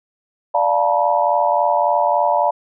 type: chord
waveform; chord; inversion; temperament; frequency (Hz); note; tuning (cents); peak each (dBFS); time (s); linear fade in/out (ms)
sine; B half-diminished seventh; first; equal with one note detuned; 587.3 / 698.5 / 880 / 963.5; D5 / F5 / A5 / B5; 0 / 0 / 0 / -43; -19; 0.54-2.51; 10
effects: none